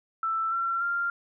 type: tone with pitch steps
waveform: sine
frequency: 1327 / 1358.8 / 1391.4 Hz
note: E6 / F6 / F6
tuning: +11 / -48 / -7 cents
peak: -25 dBFS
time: 0.23-1.1 s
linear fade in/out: 2 ms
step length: 290 ms
effects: none